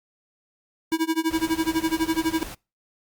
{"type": "tone with tremolo", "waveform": "square", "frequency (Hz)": 323.3, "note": "E4", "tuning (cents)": -34, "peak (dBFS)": -19, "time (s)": [0.92, 2.43], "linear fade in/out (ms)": 0, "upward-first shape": "sine", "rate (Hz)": 12, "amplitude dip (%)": 95}
{"type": "noise", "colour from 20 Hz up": "pink", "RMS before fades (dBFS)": -38, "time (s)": [1.3, 2.55], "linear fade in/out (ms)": 10}
{"effects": ["noise-tail reverb RT60 0.3 s tail -26 dB re dry", "Opus 48 kbps"]}